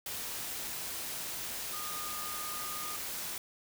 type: tone in noise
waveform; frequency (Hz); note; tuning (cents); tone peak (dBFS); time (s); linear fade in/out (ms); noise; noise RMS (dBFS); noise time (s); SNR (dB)
sine; 1224; D#6; -29; -42; 1.73-2.96; 2; white; -39; 0.06-3.38; -6
effects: none